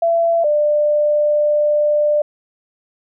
sine tone pair in turn, 672 / 595.1 Hz, E5 / D5, +33 / +23 cents, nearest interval major second, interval 210 cents, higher first, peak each -12 dBFS, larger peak neither, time 0.02-0.44 / 0.44-2.22 s, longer second, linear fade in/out 5 ms, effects none

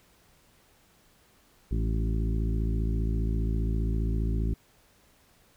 harmonic tone with a mistuned harmonic, 55 Hz, A1, in tune, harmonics 1 / 2 / 3 / 4 / 5 / 6 / 7, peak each -26 / -32 / -36 / -38 / -40 / -42 / -43 dBFS, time 1.71-4.54 s, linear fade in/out 5 ms, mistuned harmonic 4, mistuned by -35 cents, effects pink hiss -62 dBFS RMS until 5.56 s

